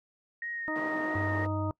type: tone with vibrato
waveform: sine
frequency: 1864.7 Hz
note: A#6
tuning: in tune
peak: -34 dBFS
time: 0.42-1.45 s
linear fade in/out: 2 ms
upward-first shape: triangle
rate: 3 Hz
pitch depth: 18 cents each way
type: harmonic tone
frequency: 311.1 Hz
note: D#4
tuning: in tune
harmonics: 1 / 2 / 3 / 4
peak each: -34 / -37 / -39 / -40 dBFS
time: 0.68-1.71 s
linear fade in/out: 0 ms
type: band-pass noise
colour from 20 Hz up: white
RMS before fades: -41 dBFS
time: 0.75-1.47 s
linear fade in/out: 10 ms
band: 210 to 730 Hz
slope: 12 dB/octave
type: tone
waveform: sine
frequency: 98 Hz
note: G2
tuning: in tune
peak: -31 dBFS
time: 1.15-1.71 s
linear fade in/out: 5 ms
effects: noise-tail reverb RT60 0.1 s tail -23 dB re dry